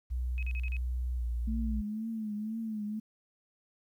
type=tone with pitch glide; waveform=sine; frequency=62 to 59.06 Hz; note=B1 to A#1; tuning=+7 to +23 cents; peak=-30 dBFS; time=0.1-1.82 s; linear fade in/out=20 ms; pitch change=-84 cents; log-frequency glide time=1.16-1.24 s
type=tone bursts; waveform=sine; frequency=2546 Hz; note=D#7; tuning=39 cents sharp; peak=-40 dBFS; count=5; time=0.38-0.767 s; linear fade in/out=0 ms; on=47 ms; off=38 ms
type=tone with vibrato; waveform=sine; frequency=217.4 Hz; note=A3; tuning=21 cents flat; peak=-33 dBFS; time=1.47-3 s; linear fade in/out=10 ms; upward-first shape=triangle; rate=2 Hz; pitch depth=89 cents each way
effects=11-bit